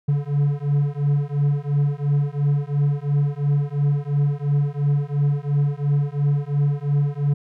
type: beating tone pair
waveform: triangle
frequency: 142.4 / 145.3 Hz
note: C#3 / D3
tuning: +47 / -18 cents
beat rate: 2.9 Hz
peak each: -19 dBFS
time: 0.08-7.34 s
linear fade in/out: 10 ms
effects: none